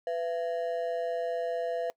triangle ring-modulated tone, 587.3 Hz, D5, in tune, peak -24 dBFS, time 0.07-1.9 s, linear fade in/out 0 ms, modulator 87.6 Hz, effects noise-tail reverb RT60 0.1 s tail -23 dB re dry

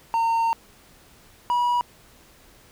triangle tone pair in turn, 915 / 969.4 Hz, A#5 / B5, -32 / -32 cents, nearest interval minor second, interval 100 cents, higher second, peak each -17 dBFS, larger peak neither, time 0.14-0.53 / 1.5-1.81 s, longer first, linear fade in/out 0 ms, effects pink hiss -53 dBFS RMS until 2.71 s

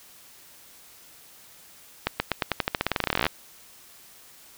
accelerating click train, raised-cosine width 0.3 ms, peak -6 dBFS, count 25, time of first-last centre 2.07-3.266 s, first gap 130 ms, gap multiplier 0.9, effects white hiss -51 dBFS RMS until 4.57 s

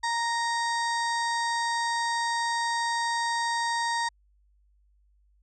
harmonic tone, 932.3 Hz, A#5, in tune, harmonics 1 / 2 / 4 / 5 / 6 / 7 / 8 / 9, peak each -27 / -31 / -38 / -38 / -42 / -46 / -45 / -43 dBFS, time 0.03-4.09 s, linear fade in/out 10 ms, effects added 50 Hz sine -61 dBFS peak until 5.42 s

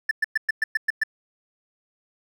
triangle tone bursts, 1760 Hz, A6, in tune, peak -16 dBFS, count 8, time 0.09-1.036 s, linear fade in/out 5 ms, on 22 ms, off 110 ms, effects none

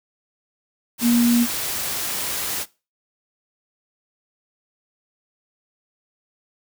sine tone in noise, 237.7 Hz, A#3, 34 cents sharp, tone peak -14 dBFS, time 1.01-1.47 s, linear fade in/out 50 ms, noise white, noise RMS -26 dBFS, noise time 0.98-2.66 s, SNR +9 dB, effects noise-tail reverb RT60 0.3 s tail -21 dB re dry

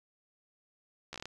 slowing click train, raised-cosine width 0.2 ms, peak -24 dBFS, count 7, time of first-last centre 1.13-1.256 s, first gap 13 ms, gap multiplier 1.19, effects resampled to 24000 Hz

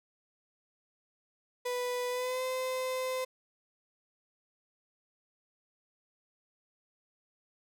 35% pulse tone with pitch glide, 493.9 to 514.6 Hz, B4 to C5, 0 to -29 cents, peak -30 dBFS, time 1.65-3.25 s, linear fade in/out 10 ms, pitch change +71 cents, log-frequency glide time 2.09-2.43 s, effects none

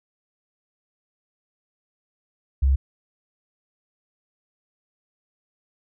sine tone, 67.4 Hz, C#2, 48 cents flat, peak -15 dBFS, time 2.62-2.76 s, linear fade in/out 10 ms, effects none

